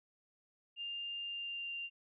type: tone with pitch glide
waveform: sine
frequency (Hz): 2802 to 2783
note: F7 to F7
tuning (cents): +5 to -7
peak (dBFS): -39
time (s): 0.76-1.9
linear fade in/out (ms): 50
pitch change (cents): -12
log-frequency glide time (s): 1.24-1.72
effects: none